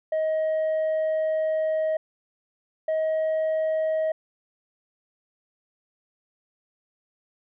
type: tone pair in turn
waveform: sine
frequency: 630 / 632.6 Hz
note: D#5 / D#5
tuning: +21 / +29 cents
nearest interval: unison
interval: 8 cents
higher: second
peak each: -19 dBFS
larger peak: neither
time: 0.12-1.97 / 2.88-4.12 s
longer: first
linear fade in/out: 5 ms
effects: tanh soft clip ceiling -21 dBFS